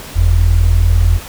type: tone pair together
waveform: sine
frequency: 45.29 / 85.5 Hz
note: F#1 / F2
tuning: -36 / -36 cents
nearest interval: major seventh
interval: 1100 cents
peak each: -10 dBFS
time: 0.14-1.2 s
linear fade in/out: 50 ms
effects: pink hiss -31 dBFS RMS until 1.28 s